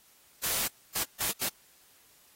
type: noise bursts at uneven times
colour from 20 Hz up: white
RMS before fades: -30 dBFS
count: 4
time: 0.43-0.68 / 0.95-1.04 / 1.2-1.32 / 1.41-1.49 s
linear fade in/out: 10 ms
effects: white hiss -61 dBFS RMS until 2.35 s + AAC 48 kbps